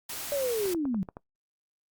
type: noise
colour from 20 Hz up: white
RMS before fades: -37 dBFS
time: 0.09-0.74 s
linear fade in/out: 5 ms
type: linear sweep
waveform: sine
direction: down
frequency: 586 to 177.5 Hz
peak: -26 dBFS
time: 0.32-1.03 s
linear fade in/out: 0 ms
type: clicks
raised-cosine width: 1 ms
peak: -26 dBFS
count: 6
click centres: 0.656 / 0.747 / 0.854 / 0.945 / 1.088 / 1.169 s
effects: noise-tail reverb RT60 0.1 s tail -22 dB re dry + Opus 48 kbps